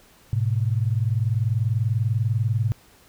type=tone pair together; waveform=sine; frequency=106.5 / 126.65 Hz; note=G#2 / B2; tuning=+44 / +44 cents; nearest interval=minor third; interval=300 cents; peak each=-21 / -24 dBFS; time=0.33-2.72 s; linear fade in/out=0 ms; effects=pink hiss -54 dBFS RMS until 3.08 s